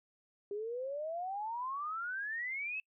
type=exponential sweep; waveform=sine; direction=up; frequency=399 to 2637 Hz; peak=-36 dBFS; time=0.51-2.8 s; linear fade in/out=2 ms; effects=noise-tail reverb RT60 0.1 s tail -26 dB re dry